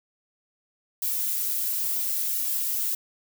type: noise with flanger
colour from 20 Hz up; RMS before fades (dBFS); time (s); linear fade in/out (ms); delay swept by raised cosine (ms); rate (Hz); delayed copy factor
violet; -27; 1.02-2.95; 5; 1.9 to 3.9; 0.72; -0.55
effects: none